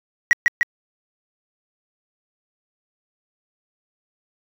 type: tone with echo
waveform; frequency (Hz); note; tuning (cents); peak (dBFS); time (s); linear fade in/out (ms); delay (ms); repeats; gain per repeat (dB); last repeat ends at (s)
sine; 1911; A#6; +43; -7; 0.31-0.33; 0; 150; 2; -3; 0.63
effects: tanh soft clip ceiling -9 dBFS